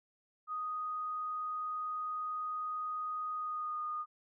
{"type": "tone with pitch glide", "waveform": "sine", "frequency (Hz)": [1244.5, 1227.4], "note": ["D#6", "D#6"], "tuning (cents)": [0, -24], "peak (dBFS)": -35, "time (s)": [0.47, 4.06], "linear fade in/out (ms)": 50, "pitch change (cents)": -24, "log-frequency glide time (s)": [3.35, 3.81], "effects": []}